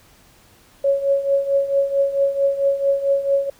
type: tone with tremolo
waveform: sine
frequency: 554.4 Hz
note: C#5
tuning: in tune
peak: -12 dBFS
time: 0.84-3.5 s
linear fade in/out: 5 ms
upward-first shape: triangle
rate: 4.5 Hz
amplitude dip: 80%
effects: pink hiss -52 dBFS RMS until 3.59 s

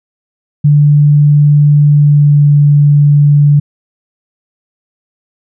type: tone with pitch glide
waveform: sine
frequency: 146.83 to 145.56 Hz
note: D3 to D3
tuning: 0 to -15 cents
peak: -3 dBFS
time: 0.64-3.6 s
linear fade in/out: 10 ms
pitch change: -15 cents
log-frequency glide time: 1.89-2.47 s
effects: none

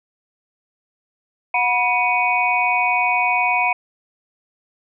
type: tone cluster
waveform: sine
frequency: 727 / 975 / 2250 / 2489 Hz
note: F#5 / B5 / C#7 / D#7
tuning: -31 / -23 / +25 / 0 cents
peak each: -21 dBFS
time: 1.54-3.73 s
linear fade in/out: 5 ms
effects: none

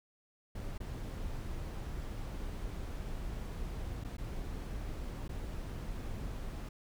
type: noise with dropouts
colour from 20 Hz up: brown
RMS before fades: -40 dBFS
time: 0.55-6.69 s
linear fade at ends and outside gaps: 5 ms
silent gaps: 0.78-0.802 / 4.039-4.046 / 4.169-4.181 / 5.28-5.291 s
effects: none

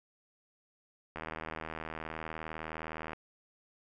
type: click train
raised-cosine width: 0.5 ms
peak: -24 dBFS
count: 158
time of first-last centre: 1.16-3.132 s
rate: 79.6 Hz
effects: none

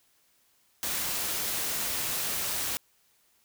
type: noise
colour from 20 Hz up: white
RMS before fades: -31 dBFS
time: 0.83-2.77 s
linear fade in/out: 0 ms
effects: white hiss -67 dBFS RMS until 3.44 s

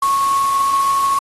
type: tone in noise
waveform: sine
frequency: 1100 Hz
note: C#6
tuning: 14 cents flat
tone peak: -13 dBFS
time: 0.02-1.19 s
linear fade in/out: 5 ms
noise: white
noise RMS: -29 dBFS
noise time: 0.02-1.19 s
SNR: +13 dB
effects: AAC 32 kbps

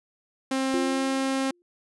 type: tone with pitch glide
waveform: sawtooth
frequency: 265.6 to 267.6 Hz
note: C4 to C4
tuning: +26 to +39 cents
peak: -20 dBFS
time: 0.51-1.51 s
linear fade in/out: 5 ms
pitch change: +13 cents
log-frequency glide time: 0.8-1.02 s
type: tone with exponential decay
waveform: sine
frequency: 350 Hz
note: F4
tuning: 4 cents sharp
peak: -24 dBFS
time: 0.74-1.62 s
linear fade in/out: 0 ms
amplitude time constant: 190 ms
effects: resampled to 24000 Hz

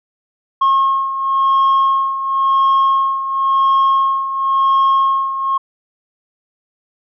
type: beating tone pair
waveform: sine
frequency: 1081 / 1081.95 Hz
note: C#6 / C#6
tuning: -44 / -42 cents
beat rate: 0.95 Hz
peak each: -11 / -16 dBFS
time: 0.61-5.58 s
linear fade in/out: 10 ms
effects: tanh soft clip ceiling -8 dBFS

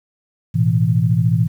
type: chord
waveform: sine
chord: A suspended second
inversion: none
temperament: just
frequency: 110 / 123.75 / 165 Hz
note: A2 / B2 / E3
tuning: 0 / +4 / +2 cents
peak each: -17 dBFS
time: 0.54-1.48 s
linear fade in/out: 20 ms
effects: 8-bit

